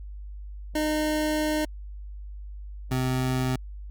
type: tone pair in turn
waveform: 25% pulse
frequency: 306.3 / 128.78 Hz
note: D#4 / C3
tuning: -27 / -27 cents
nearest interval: octave + minor third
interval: 1500 cents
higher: first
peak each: -20 dBFS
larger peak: neither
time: 0.75-1.65 / 2.91-3.56 s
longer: first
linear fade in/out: 5 ms
effects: added 50 Hz sine -36 dBFS peak until 3.9 s + Opus 48 kbps